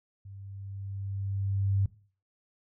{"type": "tone with level ramp", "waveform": "sine", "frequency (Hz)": 98.3, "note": "G2", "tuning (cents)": 5, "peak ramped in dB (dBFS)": [-43, -22], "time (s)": [0.25, 1.86], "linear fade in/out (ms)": 5, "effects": ["noise-tail reverb RT60 0.4 s tail -18 dB re dry"]}